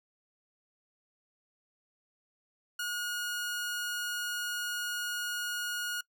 sawtooth tone, 1440 Hz, F#6, 47 cents flat, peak -29 dBFS, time 2.79-6.01 s, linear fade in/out 5 ms, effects noise-tail reverb RT60 0.1 s tail -24 dB re dry

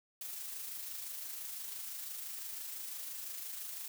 blue noise with amplitude modulation, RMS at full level -42 dBFS, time 0.21-3.88 s, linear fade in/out 2 ms, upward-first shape sine, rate 25.9 Hz, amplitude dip 35%, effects none

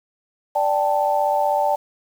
sine chord, D suspended fourth, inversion none, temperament equal, 587.3 / 784 / 880 Hz, D5 / G5 / A5, 0 / 0 / 0 cents, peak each -21 dBFS, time 0.55-1.76 s, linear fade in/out 10 ms, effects 7-bit

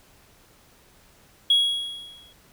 triangle tone with exponential decay, 3322 Hz, G#7, in tune, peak -11 dBFS, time 1.5-2.33 s, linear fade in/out 5 ms, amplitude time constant 180 ms, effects tanh soft clip ceiling -11 dBFS + pink hiss -56 dBFS RMS until 2.52 s

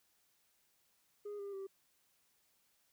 sine tone with pitch steps, 412.7 / 400.5 / 388.6 Hz, G#4 / G4 / G4, -11 / +37 / -15 cents, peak -39 dBFS, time 1.25-1.67 s, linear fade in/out 10 ms, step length 140 ms, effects tanh soft clip ceiling -41 dBFS + white hiss -75 dBFS RMS until 2.92 s

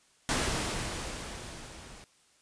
pink noise with level ramp, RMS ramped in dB -28 to -50 dBFS, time 0.29-2.04 s, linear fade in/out 0 ms, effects white hiss -65 dBFS RMS until 2.41 s + resampled to 22050 Hz

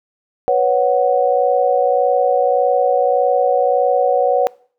sine chord, B suspended second, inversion none, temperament just, 493.9 / 555.6 / 740.8 Hz, B4 / C#5 / F#5, 0 / +4 / +2 cents, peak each -16 dBFS, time 0.48-4.47 s, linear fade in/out 0 ms, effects noise-tail reverb RT60 0.5 s tail -23 dB re dry

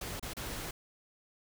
pink noise with dropouts, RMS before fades -40 dBFS, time 0.01-0.71 s, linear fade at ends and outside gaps 5 ms, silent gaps 0.197-0.226 / 0.335-0.367 s, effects none

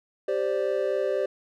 triangle chord, G suspended fourth, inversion none, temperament equal, 392 / 523.3 / 587.3 Hz, G4 / C5 / D5, 0 / 0 / 0 cents, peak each -26 dBFS, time 0.28-1.26 s, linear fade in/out 5 ms, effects none

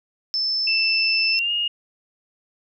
sine tone, 5274 Hz, E8, in tune, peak -20 dBFS, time 0.34-1.39 s, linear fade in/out 0 ms
sine tone with pitch glide, 2659 to 2850 Hz, E7 to F7, +14 to +34 cents, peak -20 dBFS, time 0.67-1.68 s, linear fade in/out 5 ms, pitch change +120 cents, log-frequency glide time 1.31-1.51 s
effects none

